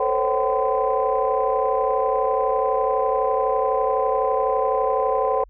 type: tone cluster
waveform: sine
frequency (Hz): 444.2 / 516 / 548 / 763 / 1022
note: A4 / C5 / C#5 / G5 / C6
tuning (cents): +16 / -24 / -20 / -47 / -41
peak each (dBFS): -24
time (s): 0-5.44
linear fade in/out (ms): 5
effects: tanh soft clip ceiling -9 dBFS + added 45 Hz sine -45 dBFS peak until 5.49 s